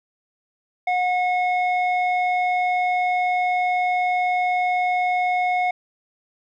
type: tone with low-pass filter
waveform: square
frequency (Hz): 726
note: F#5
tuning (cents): -33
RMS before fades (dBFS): -21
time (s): 0.87-5.71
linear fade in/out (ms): 5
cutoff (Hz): 1900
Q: 2.2
effects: none

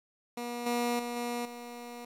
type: tone with level steps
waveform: 15% pulse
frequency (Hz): 240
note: B3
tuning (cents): -49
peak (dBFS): -29 / -22 / -28 / -26 / -35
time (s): 0.37-2.05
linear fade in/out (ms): 5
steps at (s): 0.66 / 0.99 / 1.16 / 1.45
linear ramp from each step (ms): 5
effects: resampled to 32000 Hz + 10-bit

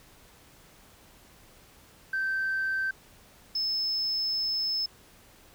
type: tone pair in turn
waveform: sine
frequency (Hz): 1554 / 5227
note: G6 / E8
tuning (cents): -16 / -16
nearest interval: octave + major sixth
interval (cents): 2100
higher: second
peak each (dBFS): -25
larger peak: neither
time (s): 2.13-2.91 / 3.55-4.86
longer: second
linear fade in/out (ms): 5
effects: tanh soft clip ceiling -23 dBFS + pink hiss -56 dBFS RMS until 5.54 s

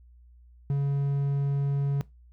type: tone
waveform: triangle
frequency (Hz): 140.3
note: C#3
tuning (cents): +21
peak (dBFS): -21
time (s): 0.7-2.01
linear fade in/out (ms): 0
effects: noise-tail reverb RT60 0.2 s tail -20 dB re dry + added 60 Hz sine -51 dBFS peak until 2.32 s

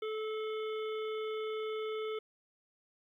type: harmonic tone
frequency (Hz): 434.5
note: A4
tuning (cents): -22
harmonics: 1 / 3 / 5 / 7 / 8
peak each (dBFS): -35 / -45 / -49 / -52 / -53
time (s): 0.02-2.19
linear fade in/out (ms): 5
effects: 12-bit

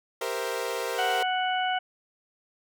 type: chord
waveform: sawtooth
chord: C dominant seventh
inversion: second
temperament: equal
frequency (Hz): 392 / 466.2 / 523.3 / 659.3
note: G4 / Bb4 / C5 / E5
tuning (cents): 0 / 0 / 0 / 0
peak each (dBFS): -32 / -28 / -30 / -34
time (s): 0.21-1.23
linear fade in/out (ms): 5
type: harmonic tone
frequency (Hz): 740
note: F#5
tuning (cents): 0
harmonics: 1 / 2 / 3 / 4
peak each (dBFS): -26 / -31 / -37 / -33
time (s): 0.98-1.79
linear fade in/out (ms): 10
effects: none

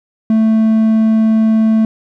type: tone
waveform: triangle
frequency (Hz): 220.8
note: A3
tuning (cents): +6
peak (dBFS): -6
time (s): 0.3-1.85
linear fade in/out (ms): 2
effects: none

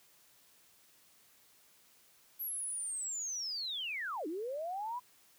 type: linear two-way sweep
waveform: sine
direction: down then up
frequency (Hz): 11860 to 293.7 to 1009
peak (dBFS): -36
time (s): 2.39-5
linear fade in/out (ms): 20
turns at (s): 4.27
effects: white hiss -65 dBFS RMS until 5.38 s + high-pass 60 Hz 12 dB/octave

